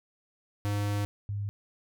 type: tone pair in turn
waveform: square / sine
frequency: 102.5 / 101.85 Hz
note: G#2 / G#2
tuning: -22 / -33 cents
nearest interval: unison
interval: 11 cents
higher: first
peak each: -28 / -30 dBFS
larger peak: first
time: 0.65-1.05 / 1.29-1.49 s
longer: first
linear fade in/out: 0 ms
effects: none